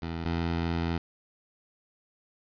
15% pulse tone pair in turn, 82.9 / 84.06 Hz, E2 / E2, +10 / +34 cents, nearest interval unison, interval 24 cents, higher second, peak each -26 / -21 dBFS, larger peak second, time 0.02-0.25 / 0.25-0.98 s, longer second, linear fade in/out 5 ms, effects resampled to 11025 Hz + 9-bit

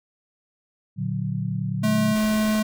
sine chord, Bb augmented, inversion none, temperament equal, 116.54 / 146.83 / 185 Hz, Bb2 / D3 / F#3, 0 / 0 / 0 cents, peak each -28 dBFS, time 0.96-2.16 s, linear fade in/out 50 ms
square tone, 215.1 Hz, A3, 39 cents flat, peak -20 dBFS, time 1.83-2.63 s, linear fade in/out 10 ms
pink noise, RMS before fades -36 dBFS, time 2.15-2.6 s, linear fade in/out 5 ms
effects none

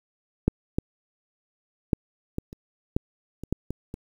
clicks, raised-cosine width 3 ms, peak -6 / -10 / -7 / -15 / -27 / -9 / -22 / -11 / -17 / -21 dBFS, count 10, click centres 0.48 / 0.785 / 1.932 / 2.384 / 2.529 / 2.965 / 3.436 / 3.526 / 3.706 / 3.941 s, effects 8-bit

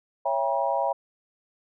sine chord, C# diminished seventh, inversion none, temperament just, 554.4 / 665.2 / 798.3 / 957.9 Hz, C#5 / E5 / G5 / Bb5, 0 / +16 / +31 / +47 cents, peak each -28 dBFS, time 0.25-0.93 s, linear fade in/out 10 ms, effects none

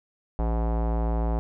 square tone with low-pass filter, 56.7 Hz, A#1, 47 cents flat, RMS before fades -25 dBFS, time 0.39-1.39 s, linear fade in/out 0 ms, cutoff 810 Hz, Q 2.2, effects none

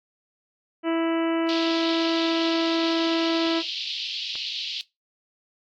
harmonic tone, 329.6 Hz, E4, in tune, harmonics 1 / 2 / 3 / 4 / 5 / 6 / 7 / 8 / 9, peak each -22 / -28 / -35 / -35 / -40 / -40 / -41 / -44 / -40 dBFS, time 0.83-3.63 s, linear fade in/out 50 ms
pink band-pass noise, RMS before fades -31 dBFS, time 1.49-4.81 s, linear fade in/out 0 ms, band 2800 to 4700 Hz, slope 48 dB/octave
clicks, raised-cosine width 0.3 ms, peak -26 dBFS, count 2, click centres 3.469 / 4.355 s
effects noise-tail reverb RT60 0.2 s tail -20 dB re dry + AAC 64 kbps

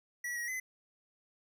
square tone with pitch steps, 1937 / 1899 / 2031 Hz, B6 / A#6 / B6, -34 / +32 / +48 cents, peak -36 dBFS, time 0.24-0.6 s, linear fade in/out 5 ms, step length 120 ms, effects none

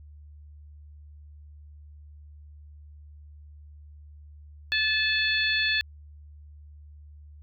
harmonic tone, 868 Hz, A5, 24 cents flat, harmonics 2 / 3 / 4 / 5, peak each -26 / -28 / -29 / -30 dBFS, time 4.72-5.81 s, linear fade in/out 0 ms, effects added 74 Hz sine -45 dBFS peak until 7.42 s

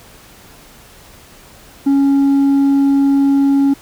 triangle tone with hard clipping, 277.2 Hz, C#4, in tune, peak -8 dBFS, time 1.86-3.74 s, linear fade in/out 10 ms, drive 1 dB, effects pink hiss -42 dBFS RMS until 3.81 s

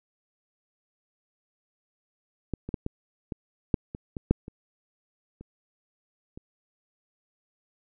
clicks, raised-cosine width 3 ms, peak -16 / -22 / -15 / -17 / -19 / -8 / -22 / -20 / -6 / -26 / -30 / -28 dBFS, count 12, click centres 2.537 / 2.69 / 2.742 / 2.864 / 3.322 / 3.742 / 3.949 / 4.168 / 4.31 / 4.481 / 5.41 / 6.375 s, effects none

